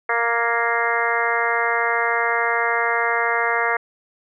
harmonic tone with a mistuned harmonic, 233.1 Hz, A#3, in tune, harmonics 2 / 3 / 4 / 5 / 6 / 7 / 8 / 9, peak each -26 / -26 / -26 / -26 / -26 / -26 / -26 / -26 dBFS, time 0.09-3.77 s, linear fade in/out 5 ms, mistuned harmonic 7, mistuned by +24 cents, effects none

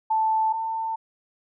sine tone pair in turn, 880 / 894.9 Hz, A5 / A5, 0 / +29 cents, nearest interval unison, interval 29 cents, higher second, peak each -19 / -25 dBFS, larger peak first, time 0.1-0.53 / 0.53-0.96 s, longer neither, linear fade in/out 10 ms, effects none

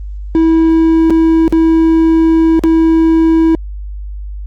triangle tone with dropouts, 325 Hz, E4, 24 cents flat, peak -4 dBFS, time 0.35-3.55 s, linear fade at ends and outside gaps 0 ms, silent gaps 1.099-1.105 / 1.479-1.525 / 2.593-2.637 s, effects added 50 Hz sine -21 dBFS peak until 4.46 s + Opus 24 kbps

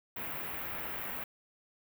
white band-stop noise, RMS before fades -39 dBFS, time 0.16-1.24 s, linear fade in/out 5 ms, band 2500 to 16000 Hz, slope 24 dB/octave, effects none

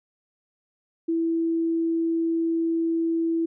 sine tone, 330.1 Hz, E4, 2 cents sharp, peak -21 dBFS, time 1.08-3.46 s, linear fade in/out 10 ms, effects none

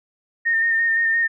sine tone with vibrato, 1828 Hz, A#6, 34 cents flat, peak -16 dBFS, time 0.45-1.28 s, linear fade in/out 20 ms, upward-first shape square, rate 5.8 Hz, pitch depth 20 cents each way, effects none

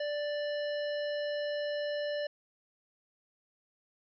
harmonic tone, 587.3 Hz, D5, in tune, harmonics 1 / 3 / 5 / 7 / 9, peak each -32 / -42 / -46 / -49 / -51 dBFS, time 0-2.27 s, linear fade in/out 5 ms, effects none

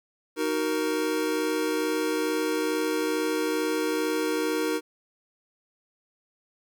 square chord, D# minor, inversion none, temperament just, 311.1 / 373.4 / 466.7 Hz, D#4 / F#4 / A#4, 0 / +16 / +2 cents, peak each -29 / -32 / -29 dBFS, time 0.36-4.81 s, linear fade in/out 50 ms, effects 10-bit

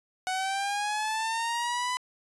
sawtooth linear sweep, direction up, 740 to 1005 Hz, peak -24 dBFS, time 0.27-1.97 s, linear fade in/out 0 ms, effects resampled to 24000 Hz

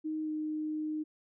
sine tone with pitch glide, 311.5 to 307.9 Hz, D#4 to D#4, +2 to -18 cents, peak -32 dBFS, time 0.04-1.04 s, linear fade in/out 20 ms, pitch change -20 cents, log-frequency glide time 0.23-0.3 s, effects none

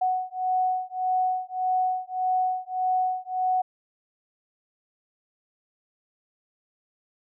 sine beating tone pair, 740 / 741.7 Hz, F#5 / F#5, 0 / +4 cents, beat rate 1.7 Hz, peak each -26 dBFS, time 0.01-3.62 s, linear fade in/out 10 ms, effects none

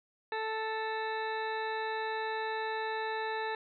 harmonic tone with a mistuned harmonic, 440 Hz, A4, in tune, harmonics 1 / 2 / 3 / 4 / 5 / 6 / 8 / 9, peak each -37 / -36 / -46 / -39 / -49 / -48 / -52 / -48 dBFS, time 0.32-3.55 s, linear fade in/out 2 ms, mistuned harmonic 8, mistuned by +73 cents, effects none

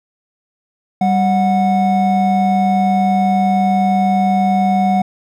triangle tone pair together, 194.7 / 733.9 Hz, G3 / F#5, -12 / -14 cents, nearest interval octave + major seventh, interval 2298 cents, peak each -12 dBFS, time 1.01-5.02 s, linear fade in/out 5 ms, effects none

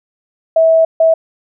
sine tone bursts at uneven times, 650 Hz, E5, 24 cents flat, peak -6 dBFS, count 2, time 0.56-0.85 / 1-1.14 s, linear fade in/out 5 ms, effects none

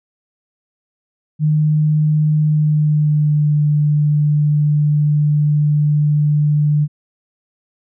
sine tone with pitch glide, 152.7 to 148.78 Hz, D#3 to D3, -32 to +23 cents, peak -11 dBFS, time 1.39-6.88 s, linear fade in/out 50 ms, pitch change -45 cents, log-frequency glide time 2.42-3.57 s, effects none

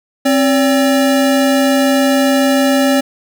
square tone pair together, 265.8 / 571.4 Hz, C4 / D5, +27 / -48 cents, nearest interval octave + minor second, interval 1325 cents, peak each -12 / -15 dBFS, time 0.25-3.01 s, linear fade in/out 10 ms, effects none

